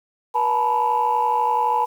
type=tone cluster; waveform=sine; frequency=483 / 863 / 915 / 984 Hz; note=B4 / A5 / A#5 / B5; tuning=-39 / -34 / -32 / -7 cents; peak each=-27 / -19 / -28 / -20 dBFS; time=0.34-1.86 s; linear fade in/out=20 ms; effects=tanh soft clip ceiling -10 dBFS + 8-bit